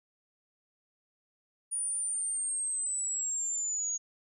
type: linear sweep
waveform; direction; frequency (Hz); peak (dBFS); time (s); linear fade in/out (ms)
sine; down; 9570 to 6645; -30; 1.71-3.98; 20
effects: none